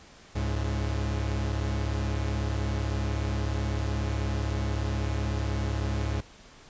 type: tone pair together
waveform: 45% pulse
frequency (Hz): 69.3 / 105.5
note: C#2 / G#2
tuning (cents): 0 / +28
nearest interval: perfect fifth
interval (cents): 728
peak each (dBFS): -29 / -30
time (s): 0.35-6.21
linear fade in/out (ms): 10
effects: pink hiss -52 dBFS RMS until 6.69 s + resampled to 16000 Hz